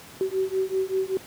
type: beating tone pair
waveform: sine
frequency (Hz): 377.6 / 382.8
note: F#4 / G4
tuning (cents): +35 / -41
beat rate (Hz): 5.2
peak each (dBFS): -26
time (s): 0.21-1.17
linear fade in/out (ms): 0
effects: pink hiss -45 dBFS RMS until 1.26 s + high-pass 100 Hz 12 dB/octave